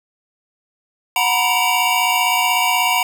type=tone cluster; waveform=square; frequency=734 / 935 / 991 / 2301 / 2788 Hz; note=F#5 / A#5 / B5 / D7 / F7; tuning=-14 / +5 / +6 / -36 / -4 cents; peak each=-22 dBFS; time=1.16-3.03 s; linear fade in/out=2 ms; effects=none

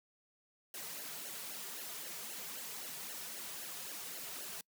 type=noise with flanger; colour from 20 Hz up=white; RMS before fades=-45 dBFS; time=0.74-4.61 s; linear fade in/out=2 ms; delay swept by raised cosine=0.82 to 3.82 ms; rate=3.8 Hz; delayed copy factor=-0.95; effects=noise-tail reverb RT60 0.1 s tail -26 dB re dry + high-pass 150 Hz 12 dB/octave

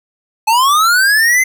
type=linear sweep; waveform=square; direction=up; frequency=850 to 2080 Hz; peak=-9 dBFS; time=0.47-1.44 s; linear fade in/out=10 ms; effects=none

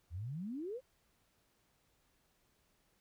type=exponential sweep; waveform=sine; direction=up; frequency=76.8 to 545 Hz; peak=-39 dBFS; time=0.1-0.81 s; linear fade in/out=50 ms; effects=pink hiss -75 dBFS RMS until 3 s

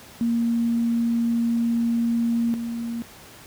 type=tone pair in turn; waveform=sine; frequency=233.1 / 233.1 Hz; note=A#3 / A#3; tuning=0 / 0 cents; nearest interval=unison; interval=0 cents; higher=neither; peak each=-19 / -26 dBFS; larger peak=first; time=0.21-2.54 / 2.54-3.02 s; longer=first; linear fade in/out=0 ms; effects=pink hiss -45 dBFS RMS until 3.46 s + high-pass 60 Hz 12 dB/octave

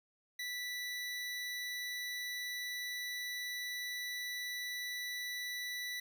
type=tone; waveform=25% pulse; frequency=1969 Hz; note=B6; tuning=6 cents flat; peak=-35 dBFS; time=0.39-6 s; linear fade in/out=5 ms; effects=none

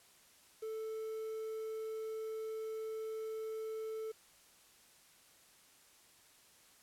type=tone with quantisation; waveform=triangle; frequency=440 Hz; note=A4; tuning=in tune; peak=-37 dBFS; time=0.62-4.12 s; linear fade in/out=10 ms; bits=10; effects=white hiss -64 dBFS RMS until 6.82 s + low-pass 12000 Hz 12 dB/octave

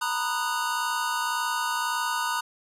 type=chord; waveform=square; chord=B major seventh; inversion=third; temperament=just; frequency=926 / 987.8 / 1234.7 / 1481.6 Hz; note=A#5 / B5 / D#6 / F#6; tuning=-12 / 0 / -14 / +2 cents; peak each=-32 dBFS; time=0.01-2.41 s; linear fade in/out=10 ms; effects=resampled to 32000 Hz + 9-bit

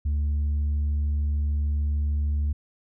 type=tone; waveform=sine; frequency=73.4 Hz; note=D2; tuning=in tune; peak=-19 dBFS; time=0.05-2.53 s; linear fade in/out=10 ms; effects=tanh soft clip ceiling -21 dBFS

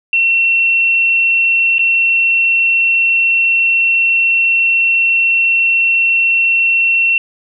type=tone with dropouts; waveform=sine; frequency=2714 Hz; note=E7; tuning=50 cents sharp; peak=-9 dBFS; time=0.13-7.18 s; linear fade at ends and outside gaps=2 ms; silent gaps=1.783-1.792 s; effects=none

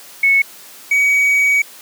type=tone pair in turn; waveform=sine / triangle; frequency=2205 / 2262 Hz; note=C#7 / C#7; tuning=-10 / +34 cents; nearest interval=unison; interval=44 cents; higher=second; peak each=-9 dBFS; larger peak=neither; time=0.23-0.42 / 0.91-1.62 s; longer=second; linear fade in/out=5 ms; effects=white hiss -39 dBFS RMS until 1.81 s + high-pass 200 Hz 12 dB/octave

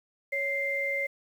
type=tone pair together; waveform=sine; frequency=555.1 / 2093 Hz; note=C#5 / C7; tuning=+2 / 0 cents; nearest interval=octave + major seventh; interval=2298 cents; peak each=-33 / -28 dBFS; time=0.32-1.07 s; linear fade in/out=10 ms; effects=9-bit

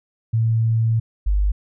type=tone pair in turn; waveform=sine; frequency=113.1 / 50.09 Hz; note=A2 / G1; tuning=+48 / +38 cents; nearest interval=octave + major second; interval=1410 cents; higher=first; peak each=-15 dBFS; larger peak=neither; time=0.33-1 / 1.26-1.52 s; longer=first; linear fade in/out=10 ms; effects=none

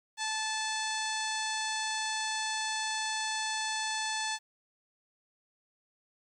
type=harmonic tone; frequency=873 Hz; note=A5; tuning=14 cents flat; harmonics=1 / 2 / 3 / 4 / 5 / 6 / 7 / 8 / 9 / 10; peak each=-36 / -37 / -42 / -40 / -40 / -45 / -42 / -47 / -44 / -46 dBFS; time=0.17-4.39 s; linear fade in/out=50 ms; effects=11-bit

